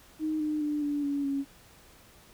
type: tone with pitch steps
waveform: sine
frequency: 311.1 / 304 / 297.1 / 290.3 / 283.6 / 277.2 Hz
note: D#4 / D#4 / D4 / D4 / C#4 / C#4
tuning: 0 / -40 / +20 / -20 / +40 / 0 cents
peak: -27 dBFS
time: 0.19-1.45 s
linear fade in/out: 50 ms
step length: 210 ms
effects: pink hiss -56 dBFS RMS until 2.33 s